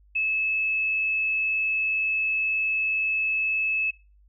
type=tone; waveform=sine; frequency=2601 Hz; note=E7; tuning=24 cents flat; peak=-22 dBFS; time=0.15-3.91 s; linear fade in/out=10 ms; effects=noise-tail reverb RT60 0.3 s tail -20 dB re dry + added 50 Hz sine -54 dBFS peak until 4.28 s